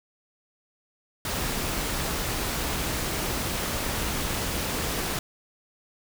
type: noise with amplitude modulation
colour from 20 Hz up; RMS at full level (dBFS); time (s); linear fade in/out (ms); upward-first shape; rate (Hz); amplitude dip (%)
pink; -27; 1.25-5.19; 2; sine; 233; 40
effects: none